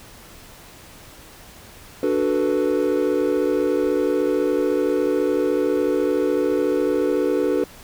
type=chord; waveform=triangle; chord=B minor seventh; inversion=first; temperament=equal; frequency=293.7 / 370 / 440 / 493.9 Hz; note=D4 / F#4 / A4 / B4; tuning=0 / 0 / 0 / 0 cents; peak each=-21 dBFS; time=2.03-7.64 s; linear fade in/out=2 ms; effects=tanh soft clip ceiling -6 dBFS + pink hiss -44 dBFS RMS until 7.83 s